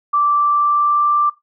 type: tone with pitch glide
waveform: sine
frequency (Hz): 1169 to 1178.5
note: D6 to D6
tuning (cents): -8 to +6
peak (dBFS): -12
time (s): 0.13-1.3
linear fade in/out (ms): 10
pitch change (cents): +14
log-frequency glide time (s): 0.34-1.16
effects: noise-tail reverb RT60 0.2 s tail -19 dB re dry